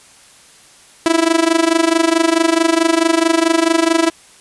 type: tone with amplitude modulation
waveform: sawtooth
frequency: 329.6 Hz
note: E4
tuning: in tune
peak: -4 dBFS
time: 1.06-4.1 s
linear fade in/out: 0 ms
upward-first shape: sine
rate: 24.6 Hz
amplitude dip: 85%
effects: white hiss -45 dBFS RMS until 4.4 s + resampled to 24000 Hz